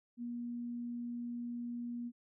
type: tone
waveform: sine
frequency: 239.2 Hz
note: A#3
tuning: 45 cents sharp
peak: -38 dBFS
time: 0.17-2.12 s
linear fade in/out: 50 ms
effects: none